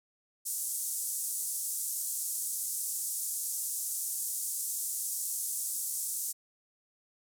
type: band-pass noise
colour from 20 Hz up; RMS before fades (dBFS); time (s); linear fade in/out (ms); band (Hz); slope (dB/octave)
white; -35; 0.45-6.33; 20; 7000 to 12000; 24
effects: none